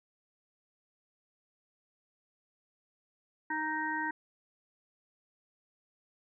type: harmonic tone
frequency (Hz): 311.1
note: D#4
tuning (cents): 0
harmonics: 1 / 3 / 5 / 6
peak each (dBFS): -39 / -35 / -37 / -37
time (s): 3.5-4.11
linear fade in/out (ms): 5
effects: none

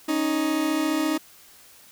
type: tone pair together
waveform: 40% pulse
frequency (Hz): 277.2 / 311.8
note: C#4 / D#4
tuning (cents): 0 / +4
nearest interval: major second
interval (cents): 204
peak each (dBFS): -27 / -22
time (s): 0.08-1.18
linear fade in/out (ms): 10
effects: white hiss -51 dBFS RMS until 1.91 s

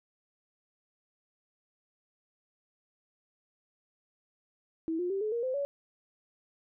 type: tone with pitch steps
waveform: sine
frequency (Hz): 324.5 / 355.9 / 390.4 / 428.2 / 469.6 / 515.1 / 565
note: E4 / F4 / G4 / A4 / A#4 / C5 / C#5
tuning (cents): -27 / +33 / -7 / -47 / +13 / -27 / +33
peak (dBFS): -29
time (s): 4.88-5.65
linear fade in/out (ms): 0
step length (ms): 110
effects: none

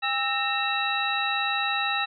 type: tone cluster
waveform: sine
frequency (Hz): 802 / 1315 / 1841 / 2681 / 3881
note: G5 / E6 / A#6 / E7 / B7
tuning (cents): +39 / -5 / -22 / +29 / -31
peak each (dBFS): -30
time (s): 0.02-2.06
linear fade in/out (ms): 20
effects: none

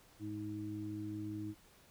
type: harmonic tone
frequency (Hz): 105.2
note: G#2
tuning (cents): +23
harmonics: 1 / 2 / 3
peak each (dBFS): -45 / -49 / -41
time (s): 0.19-1.55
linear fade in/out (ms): 50
effects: pink hiss -64 dBFS RMS until 1.9 s

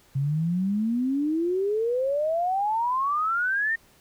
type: exponential sweep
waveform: sine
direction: up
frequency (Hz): 133.1 to 1858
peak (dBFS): -22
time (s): 0.15-3.76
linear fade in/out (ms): 10
effects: pink hiss -58 dBFS RMS until 4 s

